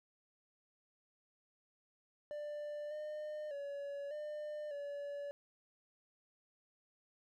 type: tone with pitch steps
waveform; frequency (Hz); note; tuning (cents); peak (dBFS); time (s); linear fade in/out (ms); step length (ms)
triangle; 592 / 606 / 566 / 600 / 572; D5 / D#5 / C#5 / D5 / D5; +14 / -46 / +36 / +37 / -46; -39; 2.31-5.31; 0; 600
effects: none